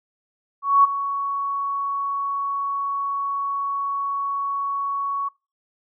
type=tone with ADSR envelope; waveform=sine; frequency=1116 Hz; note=C#6; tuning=11 cents sharp; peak=-9 dBFS; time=0.62-5.29 s; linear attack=220 ms; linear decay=17 ms; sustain=-13 dB; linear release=12 ms; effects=noise-tail reverb RT60 0.3 s tail -25 dB re dry